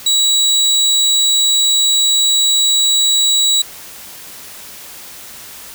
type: tone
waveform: 30% pulse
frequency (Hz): 3900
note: B7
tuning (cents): -23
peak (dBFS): -8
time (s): 0.06-3.62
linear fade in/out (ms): 5
effects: white hiss -34 dBFS RMS until 5.74 s